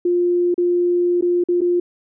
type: tone with dropouts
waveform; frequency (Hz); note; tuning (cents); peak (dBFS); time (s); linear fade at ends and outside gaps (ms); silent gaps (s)
sine; 351.9; F4; +13; -14; 0.05-1.8; 5; 0.543-0.579 / 1.211-1.223 / 1.439-1.486 / 1.608-1.615
effects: none